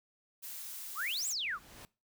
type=noise; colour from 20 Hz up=blue; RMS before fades=-44 dBFS; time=0.42-1.34 s; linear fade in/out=20 ms
type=noise with exponential growth; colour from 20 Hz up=pink; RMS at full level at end=-49 dBFS; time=0.88-1.85 s; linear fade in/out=1 ms; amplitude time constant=210 ms
type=exponential two-way sweep; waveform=sine; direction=up then down; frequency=1038 to 8150 to 1038 Hz; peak=-33 dBFS; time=0.95-1.59 s; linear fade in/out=50 ms; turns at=1.28 s
effects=noise-tail reverb RT60 0.3 s tail -21 dB re dry